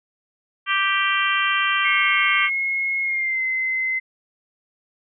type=harmonic tone; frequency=392 Hz; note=G4; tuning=in tune; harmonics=3 / 4 / 5 / 6 / 7 / 8; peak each=-23 / -24 / -25 / -26 / -26 / -27 dBFS; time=0.66-2.5 s; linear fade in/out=50 ms
type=tone with pitch glide; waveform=sine; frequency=2165 to 2057 Hz; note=C#7 to C7; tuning=-41 to -30 cents; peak=-20 dBFS; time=1.84-4 s; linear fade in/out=20 ms; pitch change=-89 cents; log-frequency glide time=3.02-3.43 s
effects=none